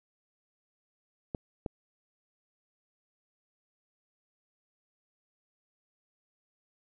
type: clicks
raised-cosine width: 2 ms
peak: -20 dBFS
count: 2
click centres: 1.348 / 1.662 s
effects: none